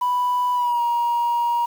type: tone with pitch glide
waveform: sine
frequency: 987.8 to 948.1 Hz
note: B5 to A#5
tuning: 0 to +29 cents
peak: -16 dBFS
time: 0.01-1.66 s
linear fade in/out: 10 ms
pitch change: -71 cents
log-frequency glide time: 0.54-0.81 s
effects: tanh soft clip ceiling -16 dBFS + 7-bit